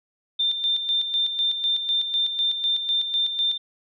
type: tone with tremolo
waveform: sine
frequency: 3588 Hz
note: A7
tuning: 33 cents sharp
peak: -19 dBFS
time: 0.39-3.58 s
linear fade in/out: 10 ms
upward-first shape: square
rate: 4 Hz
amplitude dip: 55%
effects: none